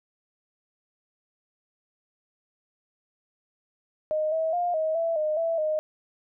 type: tone with pitch steps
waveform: sine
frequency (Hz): 618 / 643 / 705 / 632 / 664 / 614 / 662 / 618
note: D#5 / E5 / F5 / D#5 / E5 / D#5 / E5 / D#5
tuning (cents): -12 / -43 / +16 / +27 / +12 / -23 / +7 / -12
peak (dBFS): -23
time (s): 4.11-5.79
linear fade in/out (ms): 0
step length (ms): 210
effects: none